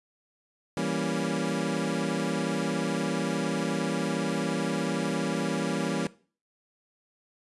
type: chord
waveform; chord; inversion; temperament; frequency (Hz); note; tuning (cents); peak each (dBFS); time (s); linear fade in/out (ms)
25% pulse; E diminished seventh; none; equal; 164.81 / 196 / 233.1 / 277.2; E3 / G3 / Bb3 / Db4; 0 / 0 / 0 / 0; -29; 0.77-6.07; 2
effects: noise-tail reverb RT60 0.4 s tail -19 dB re dry + resampled to 24000 Hz